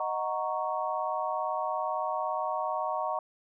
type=chord; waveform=sine; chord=D# minor seventh; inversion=none; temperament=equal; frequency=622.3 / 740 / 932.3 / 1108.7 Hz; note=D#5 / F#5 / A#5 / C#6; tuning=0 / 0 / 0 / 0 cents; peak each=-34 dBFS; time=0-3.19 s; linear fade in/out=2 ms; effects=none